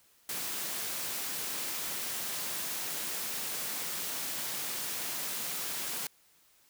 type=high-pass noise; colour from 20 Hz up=white; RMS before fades=-36 dBFS; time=0.29-6.07 s; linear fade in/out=2 ms; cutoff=120 Hz; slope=24 dB/octave; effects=white hiss -65 dBFS RMS until 6.69 s